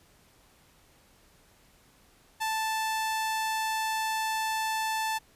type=tone; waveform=sawtooth; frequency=880 Hz; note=A5; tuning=in tune; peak=-24 dBFS; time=2.4-5.19 s; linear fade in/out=20 ms; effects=pink hiss -61 dBFS RMS until 5.35 s + resampled to 32000 Hz